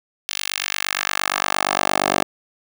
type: tone with high-pass filter sweep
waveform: 10% pulse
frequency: 48.65 Hz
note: G1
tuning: 12 cents flat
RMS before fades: -22 dBFS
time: 0.29-2.23 s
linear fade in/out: 0 ms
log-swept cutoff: 3200 to 490 Hz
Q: 1.2
effects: none